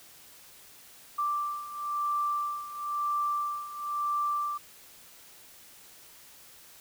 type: beating tone pair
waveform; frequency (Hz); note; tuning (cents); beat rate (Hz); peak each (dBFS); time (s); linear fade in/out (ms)
sine; 1174.7 / 1175.69; D6 / D6; 0 / +2; 0.99; -34 / -30; 1.18-4.58; 10
effects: white hiss -53 dBFS RMS until 6.8 s

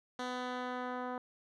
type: tone with low-pass filter sweep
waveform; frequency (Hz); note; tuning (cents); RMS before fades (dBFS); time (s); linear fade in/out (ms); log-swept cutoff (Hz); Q
10% pulse; 250.2; B3; +23; -39; 0.19-1.18; 2; 5400 to 1200; 0.85
effects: none

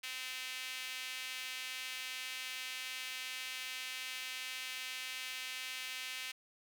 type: tone with high-pass filter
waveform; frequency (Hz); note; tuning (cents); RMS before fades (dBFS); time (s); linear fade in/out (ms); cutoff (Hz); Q
sawtooth; 257.4; C4; -28; -43; 0.03-6.32; 10; 2500; 2
effects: none

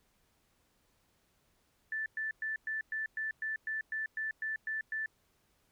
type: tone bursts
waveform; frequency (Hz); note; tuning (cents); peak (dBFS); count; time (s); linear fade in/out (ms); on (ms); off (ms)
sine; 1760; A6; 0; -33; 13; 1.92-5.06; 2; 140; 110
effects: pink hiss -73 dBFS RMS until 5.71 s

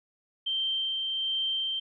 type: tone with tremolo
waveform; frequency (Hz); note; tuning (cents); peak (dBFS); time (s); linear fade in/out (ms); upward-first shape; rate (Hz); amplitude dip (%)
sine; 3136; G7; 0; -26; 0.46-1.8; 10; sine; 1.3; 25
effects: none

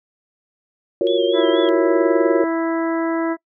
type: chord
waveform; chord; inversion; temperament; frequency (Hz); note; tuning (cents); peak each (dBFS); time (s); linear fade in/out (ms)
sine; Gb major seventh; third; equal; 349.2 / 370 / 466.2 / 554.4; F4 / Gb4 / Bb4 / Db5; 0 / 0 / 0 / 0; -20; 1.01-2.44; 2
type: tone with vibrato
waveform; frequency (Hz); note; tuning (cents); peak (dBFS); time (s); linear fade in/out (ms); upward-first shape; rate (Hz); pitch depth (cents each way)
sine; 3292; G#7; -16; -27; 1.07-1.69; 0; sine; 4.2; 72
type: harmonic tone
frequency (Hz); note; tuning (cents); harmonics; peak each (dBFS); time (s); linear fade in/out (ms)
329.6; E4; 0; 1 / 2 / 3 / 4 / 5 / 6; -19 / -25 / -29 / -31 / -33 / -35; 1.33-3.37; 50
effects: noise-tail reverb RT60 0.1 s tail -24 dB re dry

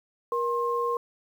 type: tone pair together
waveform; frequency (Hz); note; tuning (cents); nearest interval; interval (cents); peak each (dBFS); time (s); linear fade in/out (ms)
sine; 474 / 1064; A#4 / C6; +29 / +29; octave + major second; 1400; -27; 0.32-0.97; 2
effects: 9-bit

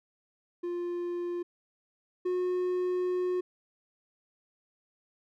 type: tone pair in turn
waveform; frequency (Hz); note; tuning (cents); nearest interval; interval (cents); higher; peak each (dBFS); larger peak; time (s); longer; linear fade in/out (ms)
triangle; 350 / 362.6; F4 / F#4; +4 / -35; minor second; 61; second; -29 / -25; second; 0.63-1.43 / 2.25-3.41; second; 10
effects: none

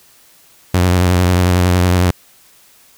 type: tone with vibrato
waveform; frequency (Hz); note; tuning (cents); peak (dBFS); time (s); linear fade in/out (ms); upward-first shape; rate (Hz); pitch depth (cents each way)
sawtooth; 89.9; F#2; -49; -6; 0.74-2.11; 5; sine; 11; 39
effects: white hiss -48 dBFS RMS until 2.97 s

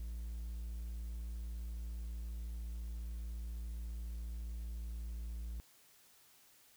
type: tone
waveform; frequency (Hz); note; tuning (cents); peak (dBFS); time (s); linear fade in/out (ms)
triangle; 57.2; A#1; -32; -38; 0-5.6; 0
effects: white hiss -65 dBFS RMS until 6.76 s

